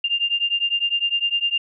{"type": "beating tone pair", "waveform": "sine", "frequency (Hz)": [2794, 2803.9], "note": ["F7", "F7"], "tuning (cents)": [0, 6], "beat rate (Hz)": 9.9, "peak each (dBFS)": [-22, -22], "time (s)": [0.04, 1.58], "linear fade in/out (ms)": 5, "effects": []}